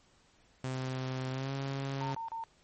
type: tone with pitch glide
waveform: sawtooth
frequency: 130 to 136.78 Hz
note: C3 to C#3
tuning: -11 to -23 cents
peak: -30 dBFS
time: 0.64-2.15 s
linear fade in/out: 2 ms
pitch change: +88 cents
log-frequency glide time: 1.31-1.51 s
type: tone bursts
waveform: sine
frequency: 910 Hz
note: A#5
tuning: 42 cents flat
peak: -36 dBFS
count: 3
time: 2.01-2.438 s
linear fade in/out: 0 ms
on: 120 ms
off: 34 ms
effects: pink hiss -66 dBFS RMS until 2.63 s + MP3 32 kbps